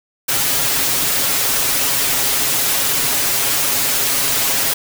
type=noise with comb filter; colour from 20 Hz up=white; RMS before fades=-17 dBFS; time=0.28-4.74 s; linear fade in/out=10 ms; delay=7.3 ms; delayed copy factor=+0.95; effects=none